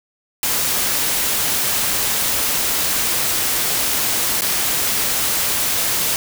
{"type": "noise with dropouts", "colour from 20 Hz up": "white", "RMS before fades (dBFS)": -19, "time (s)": [0.43, 6.16], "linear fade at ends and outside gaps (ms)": 1, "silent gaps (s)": [4.409, 4.419], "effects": []}